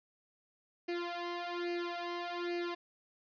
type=tone with flanger; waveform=sawtooth; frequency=348 Hz; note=F4; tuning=6 cents flat; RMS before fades=-38 dBFS; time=0.88-2.75 s; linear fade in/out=10 ms; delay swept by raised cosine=0.42 to 1.92 ms; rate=1.2 Hz; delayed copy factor=+1; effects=resampled to 11025 Hz + 11-bit